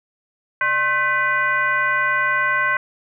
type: tone with frequency modulation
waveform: sine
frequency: 1529 Hz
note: G6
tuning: 44 cents flat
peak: -16 dBFS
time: 0.61-2.77 s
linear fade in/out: 2 ms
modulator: 465 Hz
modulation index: 1.2
effects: none